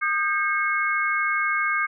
sine tone cluster, 1223 / 1589 / 2176 Hz, D#6 / G6 / C#7, -30 / +23 / -33 cents, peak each -25 dBFS, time 0.01-1.87 s, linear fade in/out 20 ms, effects none

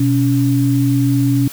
sine tone pair together, 125.1 / 281 Hz, B2 / C#4, +23 / +24 cents, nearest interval octave + major second, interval 1401 cents, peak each -14 dBFS, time 0-1.48 s, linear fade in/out 5 ms, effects white hiss -34 dBFS RMS until 1.52 s

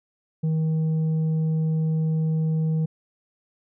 sine tone with tanh clipping, 158.7 Hz, D#3, 35 cents sharp, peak -21 dBFS, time 0.43-2.86 s, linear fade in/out 10 ms, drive 4 dB, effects none

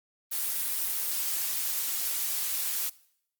blue noise, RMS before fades -30 dBFS, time 0.31-2.9 s, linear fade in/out 20 ms, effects noise-tail reverb RT60 0.7 s tail -21 dB re dry + Opus 32 kbps

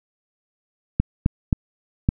clicks, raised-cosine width 5 ms, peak -4 dBFS, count 4, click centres 1 / 1.261 / 1.528 / 2.089 s, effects none

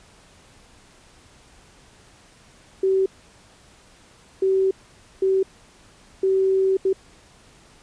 sine tone bursts at uneven times, 382.8 Hz, G4, 41 cents flat, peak -16 dBFS, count 5, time 2.83-3.06 / 4.42-4.71 / 5.22-5.43 / 6.23-6.77 / 6.85-6.93 s, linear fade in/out 5 ms, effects pink hiss -52 dBFS RMS until 7.82 s + resampled to 22050 Hz

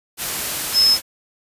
sine tone in noise, 5190 Hz, E8, 28 cents flat, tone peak -11 dBFS, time 0.73-0.98 s, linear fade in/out 50 ms, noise white, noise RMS -24 dBFS, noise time 0.17-1.02 s, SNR +10 dB, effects resampled to 32000 Hz

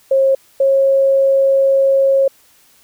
sine tone pair in turn, 538 / 543 Hz, C5 / C#5, +48 / -36 cents, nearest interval unison, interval 16 cents, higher second, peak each -9 dBFS, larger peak neither, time 0.11-0.35 / 0.6-2.28 s, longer second, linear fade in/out 5 ms, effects white hiss -51 dBFS RMS until 2.83 s

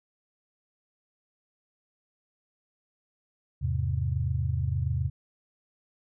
sine chord, E augmented, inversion none, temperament equal, 82.41 / 103.83 / 130.81 Hz, E2 / G#2 / B#2, 0 / 0 / 0 cents, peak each -29 / -31 / -29 dBFS, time 3.61-5.1 s, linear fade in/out 20 ms, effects none

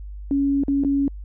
sine tone with dropouts, 278.8 Hz, C#4, 10 cents sharp, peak -17 dBFS, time 0.31-1.08 s, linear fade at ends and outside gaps 1 ms, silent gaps 0.636-0.682 / 0.837-0.847 s, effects added 50 Hz sine -32 dBFS peak until 1.24 s

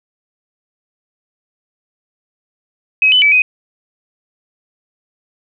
sine tone with pitch steps, 2545 / 3008 / 2301 / 2506 Hz, D#7 / F#7 / D7 / D#7, +39 / +28 / -36 / +12 cents, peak -7 dBFS, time 3.02-3.42 s, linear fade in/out 2 ms, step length 100 ms, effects none

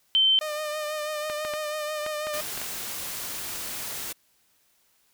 sine tone, 3096 Hz, G7, 22 cents flat, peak -17 dBFS, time 0.15-0.39 s, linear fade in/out 0 ms
sawtooth tone with vibrato, 607 Hz, D#5, 43 cents flat, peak -25 dBFS, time 0.41-2.41 s, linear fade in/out 5 ms, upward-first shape triangle, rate 6.1 Hz, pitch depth 37 cents each way
clicks, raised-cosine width 0.3 ms, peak -18 dBFS, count 7, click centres 1.299 / 1.45 / 1.537 / 2.064 / 2.27 / 2.576 / 2.616 s
white noise, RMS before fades -34 dBFS, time 2.33-4.13 s, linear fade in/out 10 ms
effects white hiss -66 dBFS RMS until 5.13 s

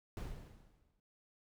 brown noise with exponential decay, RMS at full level -40 dBFS, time 0.17-1 s, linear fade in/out 1 ms, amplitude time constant 180 ms, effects none

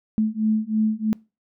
sine beating tone pair, 215.5 / 218.6 Hz, A3 / A3, -36 / -11 cents, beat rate 3.1 Hz, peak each -22 dBFS, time 0.18-1.13 s, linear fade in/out 0 ms, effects noise-tail reverb RT60 0.3 s tail -25 dB re dry

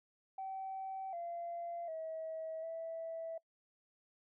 sine tone with pitch steps, 768 / 686 / 642 / 656 Hz, G5 / F5 / E5 / E5, -36 / -31 / -46 / -9 cents, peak -39 dBFS, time 0.38-3.38 s, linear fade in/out 5 ms, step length 750 ms, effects noise-tail reverb RT60 0.1 s tail -25 dB re dry + tanh soft clip ceiling -35 dBFS

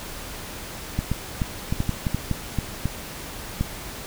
clicks, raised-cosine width 5 ms, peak -10 dBFS, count 12, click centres 0.99 / 1.116 / 1.418 / 1.725 / 1.804 / 1.893 / 2.068 / 2.146 / 2.313 / 2.587 / 2.856 / 3.61 s, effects pink hiss -36 dBFS RMS until 4.06 s

